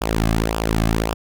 sawtooth tone with flanger, 55 Hz, A1, in tune, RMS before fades -20 dBFS, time 0.01-1.14 s, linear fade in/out 10 ms, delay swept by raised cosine 0.48 to 2.18 ms, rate 1.8 Hz, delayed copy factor -0.7, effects none

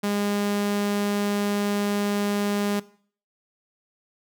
sawtooth tone, 204.1 Hz, G#3, 30 cents flat, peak -19 dBFS, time 0.03-2.8 s, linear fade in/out 10 ms, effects noise-tail reverb RT60 0.5 s tail -19 dB re dry

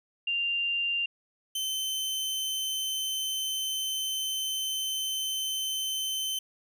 sine / sawtooth tone pair in turn, 2788 / 3076 Hz, F7 / G7, -4 / -33 cents, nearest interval major second, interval 171 cents, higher second, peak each -26 / -26 dBFS, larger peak neither, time 0.27-1.06 / 1.55-6.39 s, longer second, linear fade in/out 5 ms, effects none

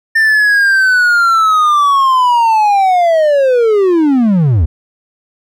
triangle linear sweep, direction down, 1800 to 68.2 Hz, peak -5 dBFS, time 0.15-4.66 s, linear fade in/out 10 ms, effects none

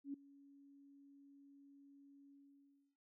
sine tone with ADSR envelope, 280 Hz, C#4, 18 cents sharp, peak -40 dBFS, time 0.04-2.97 s, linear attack 98 ms, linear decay 6 ms, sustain -21 dB, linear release 650 ms, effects none

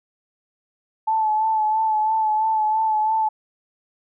sine tone with vibrato, 870 Hz, A5, 20 cents flat, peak -17 dBFS, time 1.07-3.29 s, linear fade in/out 10 ms, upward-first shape sine, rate 3 Hz, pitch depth 30 cents each way, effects none

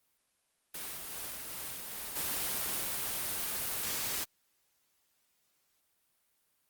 white noise with tremolo, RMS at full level -40 dBFS, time 0.74-2.81 s, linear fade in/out 5 ms, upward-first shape sine, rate 2.5 Hz, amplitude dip 25%
white noise, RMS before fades -35 dBFS, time 2.15-4.25 s, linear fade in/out 20 ms
effects white hiss -75 dBFS RMS until 6.69 s + Opus 32 kbps

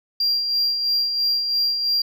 sine tone with tremolo, 4758 Hz, D8, 22 cents sharp, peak -14 dBFS, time 0.2-2.02 s, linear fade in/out 5 ms, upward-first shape sine, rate 3 Hz, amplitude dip 55%, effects tanh soft clip ceiling -16 dBFS

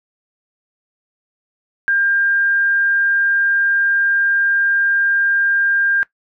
sine tone, 1600 Hz, G6, 35 cents sharp, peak -13 dBFS, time 1.88-6.03 s, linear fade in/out 0 ms, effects noise-tail reverb RT60 0.1 s tail -18 dB re dry

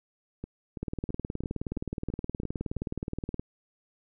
two click trains, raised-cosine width 3 ms, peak -19 / -23 dBFS, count 50 / 8, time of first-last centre 0.83-3.395 / 0.44-2.766 s, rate 19.1 / 3.01 Hz, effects none

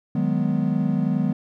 triangle chord, G# minor seventh, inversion second, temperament equal, 155.56 / 185 / 207.7 / 246.9 Hz, D#3 / F#3 / G#3 / B3, 0 / 0 / 0 / 0 cents, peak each -23 dBFS, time 0.15-1.33 s, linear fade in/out 5 ms, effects none

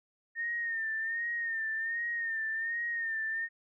sine tone with vibrato, 1827 Hz, A#6, 35 cents flat, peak -31 dBFS, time 0.35-3.49 s, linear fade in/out 50 ms, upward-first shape sine, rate 1.3 Hz, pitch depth 54 cents each way, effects none

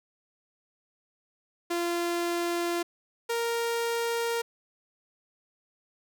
sawtooth tone pair in turn, 344.5 / 465.9 Hz, F4 / A#4, -24 / -1 cents, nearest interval perfect fourth, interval 523 cents, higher second, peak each -23 dBFS, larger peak neither, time 1.7-2.83 / 3.29-4.42 s, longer neither, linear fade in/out 10 ms, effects none

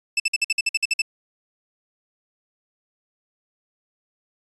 sawtooth tone bursts, 2640 Hz, E7, 2 cents sharp, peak -14 dBFS, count 11, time 0.17-1.019 s, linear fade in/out 5 ms, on 29 ms, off 53 ms, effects resampled to 22050 Hz

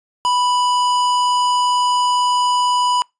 sine tone with hard clipping, 987.8 Hz, B5, in tune, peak -16 dBFS, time 0.25-3.02 s, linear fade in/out 0 ms, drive 18 dB, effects noise-tail reverb RT60 0.2 s tail -26 dB re dry + resampled to 22050 Hz

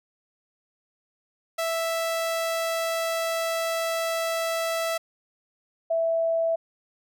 sawtooth / sine tone pair in turn, 659.3 / 659.3 Hz, E5 / E5, 0 / 0 cents, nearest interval unison, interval 0 cents, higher neither, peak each -21 dBFS, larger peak neither, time 1.58-4.98 / 5.9-6.56 s, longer first, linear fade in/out 10 ms, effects none

